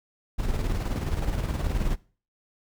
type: noise with tremolo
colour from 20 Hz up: brown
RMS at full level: -25 dBFS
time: 0.38-1.96 s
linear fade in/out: 20 ms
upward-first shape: square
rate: 19 Hz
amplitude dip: 45%
effects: noise-tail reverb RT60 0.4 s tail -21 dB re dry